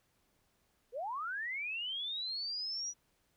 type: linear sweep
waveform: sine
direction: up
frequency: 440 to 5880 Hz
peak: -36 dBFS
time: 0.92-2.94 s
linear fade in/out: 50 ms
effects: pink hiss -75 dBFS RMS until 3.36 s